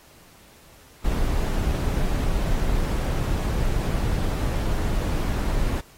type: noise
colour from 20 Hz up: brown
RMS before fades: -23 dBFS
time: 1.04-5.81 s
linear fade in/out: 10 ms
effects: pink hiss -52 dBFS RMS until 5.97 s + AAC 48 kbps